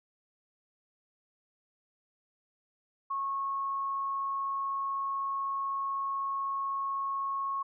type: tone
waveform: sine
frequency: 1096 Hz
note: C#6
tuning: 20 cents flat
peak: -30 dBFS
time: 3.1-7.63 s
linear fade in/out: 10 ms
effects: none